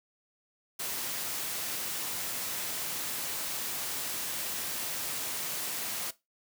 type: noise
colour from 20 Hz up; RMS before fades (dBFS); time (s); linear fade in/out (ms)
white; -35; 0.79-6.11; 10
effects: noise-tail reverb RT60 0.2 s tail -17 dB re dry + high-pass 100 Hz 12 dB/octave